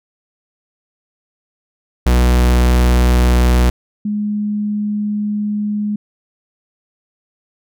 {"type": "tone pair in turn", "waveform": ["45% pulse", "sine"], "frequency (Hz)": [61.3, 208.6], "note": ["B1", "G#3"], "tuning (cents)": [-12, 8], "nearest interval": "octave + major sixth", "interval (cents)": 2120, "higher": "second", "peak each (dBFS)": [-9, -16], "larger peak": "first", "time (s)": [[2.06, 3.7], [4.05, 5.96]], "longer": "second", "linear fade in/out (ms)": 5, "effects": []}